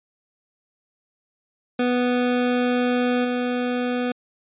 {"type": "tone with level steps", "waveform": "25% pulse", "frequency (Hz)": 246.9, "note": "B3", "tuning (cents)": 0, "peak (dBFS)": [-15, -18], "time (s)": [1.79, 4.12], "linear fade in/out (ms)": 5, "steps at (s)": 3.24, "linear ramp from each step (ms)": 10, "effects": ["resampled to 8000 Hz"]}